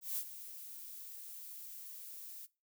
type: noise with ADSR envelope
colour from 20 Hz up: violet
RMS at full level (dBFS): -36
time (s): 0.01-2.47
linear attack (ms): 160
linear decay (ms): 67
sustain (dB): -13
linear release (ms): 26
effects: noise-tail reverb RT60 0.3 s tail -22 dB re dry